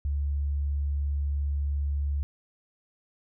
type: tone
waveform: sine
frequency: 71.4 Hz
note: D2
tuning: 48 cents flat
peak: -25 dBFS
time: 0.05-2.23 s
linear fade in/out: 0 ms
effects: none